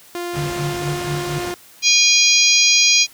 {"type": "tone with pitch glide", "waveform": "sawtooth", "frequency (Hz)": [349.2, 353.1], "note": ["F4", "F4"], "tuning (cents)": [0, 19], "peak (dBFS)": -20, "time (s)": [0.15, 1.54], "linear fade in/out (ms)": 0, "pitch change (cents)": 19, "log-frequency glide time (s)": [0.42, 0.98]}
{"type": "low-pass noise", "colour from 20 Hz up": "pink", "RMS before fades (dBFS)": -30, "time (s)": [0.32, 1.55], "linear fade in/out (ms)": 50, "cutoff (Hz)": 8600, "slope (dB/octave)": 24}
{"type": "tone with tremolo", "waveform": "sine", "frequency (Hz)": 146.1, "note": "D3", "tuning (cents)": -9, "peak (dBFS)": -20, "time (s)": [0.36, 1.39], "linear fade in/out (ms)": 10, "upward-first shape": "sine", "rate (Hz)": 4.2, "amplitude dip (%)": 90}
{"type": "harmonic tone", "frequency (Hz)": 815, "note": "G#5", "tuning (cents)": -33, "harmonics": [3, 4, 5, 6, 7, 8], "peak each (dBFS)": [-16, -20, -19, -17, -19, -18], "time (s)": [1.82, 3.07], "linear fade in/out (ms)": 50}
{"effects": ["white hiss -46 dBFS RMS until 3.13 s", "high-pass 60 Hz 12 dB/octave"]}